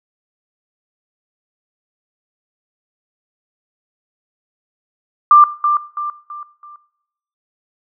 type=tone with echo; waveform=sine; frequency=1186 Hz; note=D6; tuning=17 cents sharp; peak=-3 dBFS; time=5.31-5.44 s; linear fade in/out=2 ms; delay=330 ms; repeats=4; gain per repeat=-8 dB; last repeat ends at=6.76 s; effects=noise-tail reverb RT60 0.8 s tail -19 dB re dry